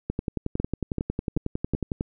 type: two click trains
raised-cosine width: 3 ms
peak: -13 / -13 dBFS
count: 22 / 4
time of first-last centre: 0.1-2.009 / 0.6-1.749 s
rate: 11 / 2.61 Hz
effects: none